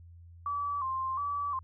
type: tone with vibrato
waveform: sine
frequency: 1100 Hz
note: C#6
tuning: 14 cents flat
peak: -30 dBFS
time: 0.46-1.59 s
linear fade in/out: 2 ms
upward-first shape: square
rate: 1.4 Hz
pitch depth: 76 cents each way
effects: added 85 Hz sine -49 dBFS peak until 1.63 s